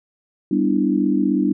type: chord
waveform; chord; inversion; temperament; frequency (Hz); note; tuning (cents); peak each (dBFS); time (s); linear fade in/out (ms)
sine; E minor seventh; first; equal; 196 / 246.9 / 293.7 / 329.6; G3 / B3 / D4 / E4; 0 / 0 / 0 / 0; -21 / -22 / -19 / -23; 0.51-1.53; 5
effects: none